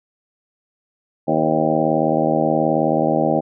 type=harmonic tone with a mistuned harmonic; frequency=78.8 Hz; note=D#2; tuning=23 cents sharp; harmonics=2 / 3 / 4 / 5 / 6 / 7 / 8 / 9 / 10; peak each=-25 / -23 / -22 / -27 / -27 / -22 / -22 / -27 / -23 dBFS; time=1.27-3.41 s; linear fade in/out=20 ms; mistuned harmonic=6; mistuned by=+44 cents; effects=none